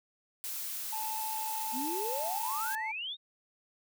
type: noise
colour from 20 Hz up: blue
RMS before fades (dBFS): -38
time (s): 0.44-2.75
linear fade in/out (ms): 0
type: tone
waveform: triangle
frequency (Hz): 877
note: A5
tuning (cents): -6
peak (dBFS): -34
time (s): 0.92-2.92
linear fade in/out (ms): 10
type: exponential sweep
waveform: sine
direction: up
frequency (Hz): 233.1 to 3801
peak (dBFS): -35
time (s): 1.72-3.17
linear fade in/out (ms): 50
effects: none